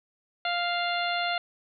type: harmonic tone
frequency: 698.5 Hz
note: F5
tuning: in tune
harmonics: 1 / 2 / 3 / 4 / 5 / 6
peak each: -29 / -32 / -34 / -35 / -36 / -37 dBFS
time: 0.45-1.38 s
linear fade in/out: 2 ms
effects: none